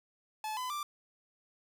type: tone with pitch steps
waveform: 45% pulse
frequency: 863 / 1008.7 / 1178.9 Hz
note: A5 / B5 / D6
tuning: -34 / +36 / +6 cents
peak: -35 dBFS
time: 0.44-0.83 s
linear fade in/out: 2 ms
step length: 130 ms
effects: 12-bit